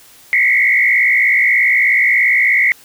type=tone with frequency modulation; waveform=sine; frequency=2088 Hz; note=C7; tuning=4 cents flat; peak=-9 dBFS; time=0.33-2.72 s; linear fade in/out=0 ms; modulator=58.4 Hz; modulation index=2.4; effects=white hiss -44 dBFS RMS until 2.84 s